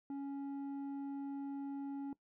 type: tone with low-pass filter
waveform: square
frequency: 278.2 Hz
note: C#4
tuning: 6 cents sharp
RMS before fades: -42 dBFS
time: 0.1-2.13 s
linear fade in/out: 2 ms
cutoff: 590 Hz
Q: 1.5
effects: noise-tail reverb RT60 0.1 s tail -19 dB re dry